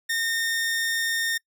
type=tone; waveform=sawtooth; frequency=1829 Hz; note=A#6; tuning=33 cents flat; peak=-20 dBFS; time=0.09-1.38 s; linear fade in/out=10 ms; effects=noise-tail reverb RT60 0.1 s tail -26 dB re dry